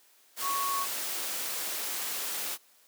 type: tone in noise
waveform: sine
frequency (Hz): 1108.7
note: C#6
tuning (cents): 0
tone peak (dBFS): -29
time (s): 0.41-0.87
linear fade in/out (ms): 50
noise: white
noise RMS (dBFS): -34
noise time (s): 0.36-2.58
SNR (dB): +2
effects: white hiss -62 dBFS RMS until 2.87 s + high-pass 300 Hz 12 dB/octave

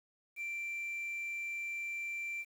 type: tone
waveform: sine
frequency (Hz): 2352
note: D7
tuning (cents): +2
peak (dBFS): -34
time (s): 0.36-2.45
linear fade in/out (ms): 50
effects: tanh soft clip ceiling -36 dBFS + 10-bit

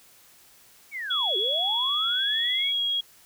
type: linear two-way sweep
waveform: sine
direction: down then up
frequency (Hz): 2309 to 361.2 to 2309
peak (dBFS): -30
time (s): 0.91-2.73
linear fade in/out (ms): 50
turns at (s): 1.37
type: tone with pitch glide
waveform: sine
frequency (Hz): 3360 to 3298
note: G#7 to G#7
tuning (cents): +19 to -13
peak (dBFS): -23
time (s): 1.1-3.01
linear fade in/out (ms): 10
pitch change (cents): -32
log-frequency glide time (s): 2.45-2.83
effects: white hiss -55 dBFS RMS until 3.25 s

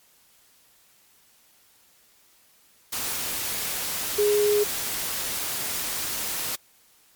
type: tone in noise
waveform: sine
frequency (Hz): 415.3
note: G#4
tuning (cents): 0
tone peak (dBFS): -18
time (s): 4.18-4.64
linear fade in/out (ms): 10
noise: white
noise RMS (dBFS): -29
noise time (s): 2.92-6.56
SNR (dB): +8
effects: white hiss -59 dBFS RMS until 7.15 s + MP3 96 kbps

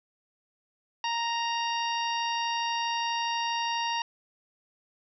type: harmonic tone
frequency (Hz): 932.3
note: A#5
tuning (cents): 0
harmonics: 1 / 2 / 3 / 4 / 5 / 6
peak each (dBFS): -29 / -37 / -34 / -40 / -41 / -40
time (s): 1.04-4.02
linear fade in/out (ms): 2
effects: none

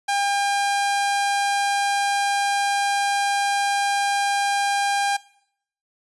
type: tone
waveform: sawtooth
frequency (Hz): 803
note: G5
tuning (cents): +41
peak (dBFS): -16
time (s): 0.08-5.17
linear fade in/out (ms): 10
effects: noise-tail reverb RT60 0.7 s tail -21 dB re dry + resampled to 24000 Hz

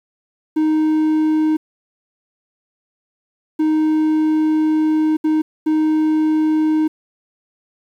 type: tone bursts at uneven times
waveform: triangle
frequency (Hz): 311.1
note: D#4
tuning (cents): 0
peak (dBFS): -11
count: 4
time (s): 0.56-1.57 / 3.59-5.17 / 5.24-5.42 / 5.66-6.88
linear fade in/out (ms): 10
effects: 8-bit

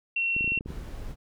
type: tone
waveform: sine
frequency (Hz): 2724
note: F7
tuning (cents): -44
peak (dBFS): -24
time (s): 0.16-0.59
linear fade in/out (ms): 5
type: clicks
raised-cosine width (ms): 3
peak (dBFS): -24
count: 9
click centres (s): 0.365 / 0.409 / 0.444 / 0.477 / 0.52 / 0.576 / 0.609 / 0.66 / 0.704
type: noise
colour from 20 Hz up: brown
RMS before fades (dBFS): -37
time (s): 0.65-1.16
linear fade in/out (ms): 50
effects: none

